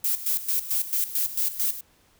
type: noise with tremolo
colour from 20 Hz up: violet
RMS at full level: -24 dBFS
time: 0.04-1.81 s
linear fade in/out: 5 ms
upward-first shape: square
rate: 4.5 Hz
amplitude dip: 75%
effects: pink hiss -61 dBFS RMS until 2.19 s